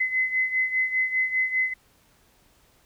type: beating tone pair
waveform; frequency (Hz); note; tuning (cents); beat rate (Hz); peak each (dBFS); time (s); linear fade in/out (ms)
sine; 2036 / 2041; C7 / C7; -48 / -44; 5; -23 / -28; 0-1.74; 10
effects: pink hiss -61 dBFS RMS until 2.85 s